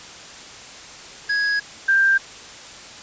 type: tone pair in turn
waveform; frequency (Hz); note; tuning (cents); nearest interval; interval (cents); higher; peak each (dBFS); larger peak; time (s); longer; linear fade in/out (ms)
square / sine; 1661.2 / 1582.9; G#6 / G6; 0 / +16; minor second; 84; first; -19 / -13; second; 1.29-1.6 / 1.88-2.18; first; 10
effects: white hiss -39 dBFS RMS until 3.02 s + resampled to 16000 Hz